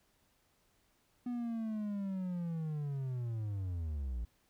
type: linear sweep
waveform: triangle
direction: down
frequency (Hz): 246.9 to 55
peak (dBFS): -33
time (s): 1.26-4.25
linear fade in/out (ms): 5
effects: pink hiss -73 dBFS RMS until 4.49 s